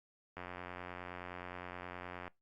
click train, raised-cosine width 0.5 ms, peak -29 dBFS, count 172, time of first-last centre 0.37-2.278 s, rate 89.6 Hz, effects noise-tail reverb RT60 0.2 s tail -23 dB re dry + Opus 48 kbps

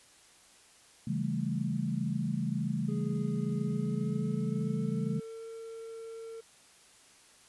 sine chord, A dominant seventh, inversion first, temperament just, 137.5 / 165 / 198 / 220 Hz, C#3 / E3 / G3 / A3, -14 / +2 / +18 / 0 cents, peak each -35 dBFS, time 1.07-5.2 s, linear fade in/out 5 ms
triangle tone with pitch glide, 415.3 to 452.9 Hz, G#4 to A#4, 0 to -50 cents, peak -39 dBFS, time 2.88-6.41 s, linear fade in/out 10 ms, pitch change +150 cents, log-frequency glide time 3.56-5.45 s
effects white hiss -59 dBFS RMS until 7.48 s + resampled to 24000 Hz

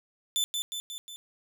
sawtooth tone with echo, 3520 Hz, A7, in tune, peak -22 dBFS, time 0.36-0.44 s, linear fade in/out 0 ms, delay 180 ms, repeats 4, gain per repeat -4 dB, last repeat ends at 1.16 s, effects none

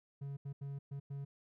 triangle tone bursts at uneven times, 139.6 Hz, C#3, 13 cents sharp, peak -38 dBFS, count 5, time 0.21-0.37 / 0.45-0.53 / 0.61-0.79 / 0.91-1 / 1.1-1.25 s, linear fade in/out 10 ms, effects none

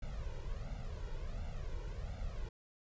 brown noise with flanger, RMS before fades -41 dBFS, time 0.02-2.49 s, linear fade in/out 5 ms, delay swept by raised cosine 1.4 to 2.11 ms, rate 1.4 Hz, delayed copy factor +1, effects resampled to 16000 Hz

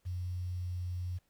sine tone with quantisation, 89.9 Hz, F#2, 49 cents flat, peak -34 dBFS, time 0.05-1.19 s, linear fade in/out 20 ms, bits 10, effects pink hiss -75 dBFS RMS until 1.29 s

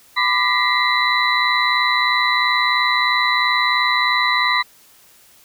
sine tone cluster, 1003 / 1184 / 1933 / 2056 / 3971 Hz, B5 / D6 / B6 / C7 / B7, +26 / +14 / -38 / -31 / +9 cents, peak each -21 dBFS, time 0.16-4.63 s, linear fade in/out 20 ms, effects white hiss -50 dBFS RMS until 5.44 s

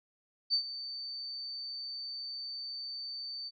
sine tone with ADSR envelope, 4566 Hz, D8, 50 cents flat, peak -24 dBFS, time 0.5-3.51 s, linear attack 36 ms, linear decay 88 ms, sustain -14 dB, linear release 37 ms, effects none

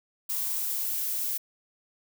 violet noise with high-pass filter sweep, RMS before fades -30 dBFS, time 0.29-1.38 s, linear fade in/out 10 ms, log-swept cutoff 1000 to 510 Hz, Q 3.9, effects none

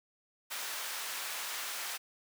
pink high-pass noise, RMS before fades -39 dBFS, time 0.5-1.98 s, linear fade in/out 20 ms, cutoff 1100 Hz, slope 12 dB/octave, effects none

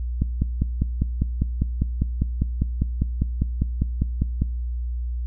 click train, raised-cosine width 5 ms, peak -9 dBFS, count 22, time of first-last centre 0.22-4.42 s, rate 5 Hz, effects noise-tail reverb RT60 0.6 s tail -21 dB re dry + added 60 Hz sine -24 dBFS peak until 5.26 s

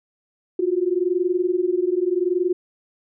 sine tone pair together, 349.4 / 370.2 Hz, F4 / F#4, +1 / +1 cents, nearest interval minor second, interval 100 cents, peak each -21 dBFS, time 0.59-2.53 s, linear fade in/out 5 ms, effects none

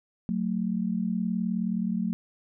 sine tone pair together, 184.4 / 223.5 Hz, F#3 / A3, -6 / +27 cents, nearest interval minor third, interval 333 cents, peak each -28 dBFS, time 0.29-2.13 s, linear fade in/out 0 ms, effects none

